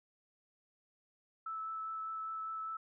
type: tone with vibrato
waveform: sine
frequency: 1311 Hz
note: E6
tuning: 10 cents flat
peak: -38 dBFS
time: 1.46-2.77 s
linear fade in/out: 5 ms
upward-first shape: triangle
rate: 5 Hz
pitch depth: 10 cents each way
effects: none